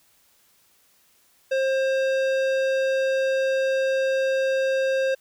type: tone with tanh clipping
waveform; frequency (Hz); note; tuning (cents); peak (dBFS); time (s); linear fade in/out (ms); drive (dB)
sine; 532; C5; +29; -22; 1.51-5.15; 10; 16
effects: white hiss -61 dBFS RMS until 5.2 s